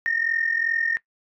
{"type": "tone pair together", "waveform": "sine", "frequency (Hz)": [1822.1, 1864.7], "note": ["A#6", "A#6"], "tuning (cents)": [-40, 0], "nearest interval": "unison", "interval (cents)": 40, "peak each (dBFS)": [-22, -25], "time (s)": [0.06, 0.97], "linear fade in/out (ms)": 0, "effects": ["noise-tail reverb RT60 0.1 s tail -20 dB re dry", "tanh soft clip ceiling -13 dBFS"]}